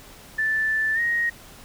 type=tone with pitch glide; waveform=sine; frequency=1760 to 1875.5 Hz; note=A6 to A#6; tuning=0 to +10 cents; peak=-20 dBFS; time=0.38-1.3 s; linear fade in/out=10 ms; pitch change=+110 cents; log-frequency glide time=0.94-1 s; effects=pink hiss -46 dBFS RMS until 1.64 s